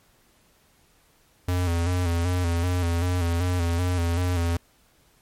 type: tone with vibrato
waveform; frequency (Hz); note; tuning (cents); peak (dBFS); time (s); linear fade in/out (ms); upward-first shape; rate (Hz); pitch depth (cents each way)
square; 87.3; F2; 0; -22; 1.48-4.57; 5; square; 2.6; 49
effects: pink hiss -61 dBFS RMS until 5.21 s + MP3 64 kbps